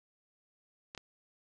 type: clicks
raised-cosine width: 0.2 ms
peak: -25 dBFS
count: 2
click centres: 0.949 / 0.977 s
effects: resampled to 22050 Hz